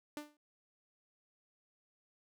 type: tone with exponential decay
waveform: sawtooth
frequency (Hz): 297.1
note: D4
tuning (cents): +20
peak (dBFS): -34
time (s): 0.17-0.37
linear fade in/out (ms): 1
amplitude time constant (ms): 43
effects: none